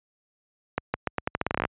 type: accelerating click train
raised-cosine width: 0.5 ms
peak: -9 dBFS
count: 15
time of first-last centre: 0.78-1.652 s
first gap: 160 ms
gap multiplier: 0.83
effects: high-pass 60 Hz 12 dB/octave + resampled to 8000 Hz